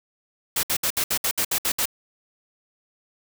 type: noise bursts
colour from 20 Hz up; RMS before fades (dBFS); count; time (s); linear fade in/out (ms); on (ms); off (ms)
white; -23; 10; 0.56-1.856; 5; 72; 64
effects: none